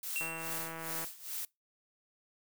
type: noise with tremolo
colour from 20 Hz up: blue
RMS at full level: -38 dBFS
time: 0.03-1.45 s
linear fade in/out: 2 ms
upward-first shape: sine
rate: 2.4 Hz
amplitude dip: 85%
type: tone with exponential decay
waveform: square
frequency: 2722 Hz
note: F7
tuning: 45 cents flat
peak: -33 dBFS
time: 0.16-0.95 s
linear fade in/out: 0 ms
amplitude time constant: 170 ms
type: click train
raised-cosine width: 0.5 ms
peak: -28 dBFS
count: 137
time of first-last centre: 0.21-1.044 s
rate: 163 Hz
effects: noise-tail reverb RT60 0.2 s tail -24 dB re dry